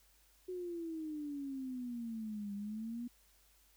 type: exponential two-way sweep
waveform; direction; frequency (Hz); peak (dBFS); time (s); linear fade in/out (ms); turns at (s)
sine; down then up; 370 to 200 to 243.9; -39; 0.48-3.08; 10; 2.54
effects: added 50 Hz sine -70 dBFS peak until 3.76 s + white hiss -69 dBFS RMS until 3.76 s